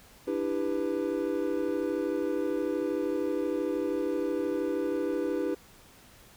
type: chord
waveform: triangle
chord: E minor seventh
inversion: third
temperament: just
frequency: 296.7 / 329.6 / 395.6 / 494.4 Hz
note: D4 / E4 / G4 / B4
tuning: +18 / 0 / +16 / +2 cents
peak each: -31 dBFS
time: 0.27-5.55 s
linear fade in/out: 10 ms
effects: pink hiss -55 dBFS RMS until 6.36 s